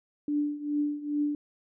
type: tone with tremolo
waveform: sine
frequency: 293.7 Hz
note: D4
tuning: in tune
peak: -23 dBFS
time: 0.28-1.35 s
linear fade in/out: 2 ms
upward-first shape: triangle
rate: 2.4 Hz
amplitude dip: 85%
effects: none